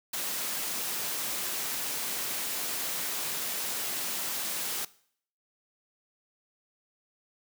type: noise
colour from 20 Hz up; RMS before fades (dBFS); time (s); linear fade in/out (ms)
white; -33; 0.13-4.85; 5
effects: noise-tail reverb RT60 0.6 s tail -20 dB re dry + high-pass 150 Hz 12 dB/octave